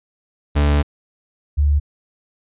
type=tone pair in turn; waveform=40% pulse / sine; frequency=72.8 / 72.8 Hz; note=D2 / D2; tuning=-15 / -15 cents; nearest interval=unison; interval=0 cents; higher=neither; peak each=-12 dBFS; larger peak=neither; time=0.55-0.83 / 1.57-1.8 s; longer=first; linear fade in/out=20 ms; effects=resampled to 8000 Hz